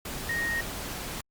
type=tone in noise; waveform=sine; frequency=1864.7 Hz; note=A#6; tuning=in tune; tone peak=-27 dBFS; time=0.29-0.61 s; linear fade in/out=5 ms; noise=pink; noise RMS=-36 dBFS; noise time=0.05-1.21 s; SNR=+6 dB; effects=Opus 48 kbps